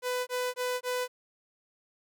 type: tone bursts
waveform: sawtooth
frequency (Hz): 498.9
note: B4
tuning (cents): +17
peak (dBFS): -25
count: 4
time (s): 0.02-1.08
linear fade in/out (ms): 50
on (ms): 250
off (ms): 20
effects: none